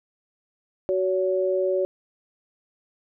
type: tone pair together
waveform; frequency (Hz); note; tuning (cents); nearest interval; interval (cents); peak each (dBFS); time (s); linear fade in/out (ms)
sine; 373.5 / 565; F#4 / C#5; +16 / +33; perfect fifth; 717; -23; 0.89-1.85; 0
effects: none